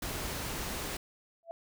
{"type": "noise", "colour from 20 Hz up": "pink", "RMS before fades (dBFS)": -37, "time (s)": [0.02, 0.97], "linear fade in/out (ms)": 5}
{"type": "tone with exponential growth", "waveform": "sine", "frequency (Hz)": 669, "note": "E5", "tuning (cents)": 25, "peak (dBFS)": -34, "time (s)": [1.43, 1.51], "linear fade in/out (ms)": 0, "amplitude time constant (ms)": 17}
{"effects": []}